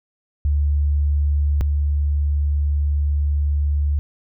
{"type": "tone pair in turn", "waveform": "sine", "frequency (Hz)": [72.7, 72.7], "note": ["D2", "D2"], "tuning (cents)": [-17, -17], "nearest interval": "unison", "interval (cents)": 0, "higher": "neither", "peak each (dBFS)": [-15, -16], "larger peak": "first", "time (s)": [[0.45, 1.61], [1.61, 3.99]], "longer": "second", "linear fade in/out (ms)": 0, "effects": []}